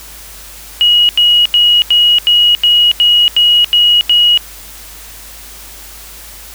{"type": "tone bursts", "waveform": "sine", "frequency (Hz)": 2900, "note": "F#7", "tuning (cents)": -35, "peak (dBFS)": -5, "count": 10, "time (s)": [0.81, 4.375], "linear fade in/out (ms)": 0, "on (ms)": 280, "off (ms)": 85, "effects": ["added 51 Hz sine -37 dBFS peak until 6.54 s", "white hiss -33 dBFS RMS until 6.54 s"]}